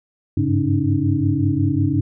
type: tone cluster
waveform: sine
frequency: 97.2 / 102.7 / 138.4 / 279.3 / 308.4 Hz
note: G2 / G#2 / C#3 / C#4 / D#4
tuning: -14 / -19 / -2 / +13 / -15 cents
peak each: -22 dBFS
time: 0.37-2.01 s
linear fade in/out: 5 ms
effects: none